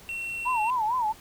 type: tone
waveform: triangle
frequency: 2719 Hz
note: F7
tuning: 47 cents flat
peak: -29 dBFS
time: 0.09-0.7 s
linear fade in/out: 0 ms
type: tone with vibrato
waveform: sine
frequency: 932.3 Hz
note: A#5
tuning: in tune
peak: -23 dBFS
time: 0.45-1.13 s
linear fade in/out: 20 ms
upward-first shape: sine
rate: 4.4 Hz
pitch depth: 170 cents each way
effects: pink hiss -50 dBFS RMS until 1.2 s